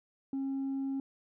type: tone with tanh clipping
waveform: triangle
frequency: 271 Hz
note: C#4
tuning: 39 cents flat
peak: -32 dBFS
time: 0.33-1 s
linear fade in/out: 2 ms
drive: 6 dB
effects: none